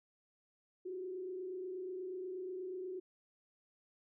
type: tone with frequency modulation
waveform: sine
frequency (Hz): 370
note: F#4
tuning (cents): 0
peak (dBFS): -40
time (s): 0.85-3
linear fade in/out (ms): 10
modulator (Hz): 28.3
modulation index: 0.56
effects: none